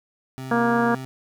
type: tone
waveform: 25% pulse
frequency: 131.2 Hz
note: C3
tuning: 5 cents sharp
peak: -28 dBFS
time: 0.38-1.05 s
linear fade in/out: 0 ms
type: harmonic tone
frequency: 235.1 Hz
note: A#3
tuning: 15 cents sharp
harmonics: 1 / 2 / 3 / 4 / 5 / 6 / 7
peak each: -21 / -24 / -26 / -27 / -28 / -29 / -29 dBFS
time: 0.51-0.95 s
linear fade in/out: 5 ms
effects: none